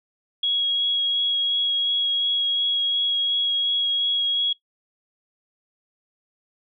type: tone with vibrato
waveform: sine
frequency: 3314 Hz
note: G#7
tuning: 4 cents flat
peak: -19 dBFS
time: 0.43-4.53 s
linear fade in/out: 5 ms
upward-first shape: sine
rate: 2.8 Hz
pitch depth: 9 cents each way
effects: noise-tail reverb RT60 0.1 s tail -18 dB re dry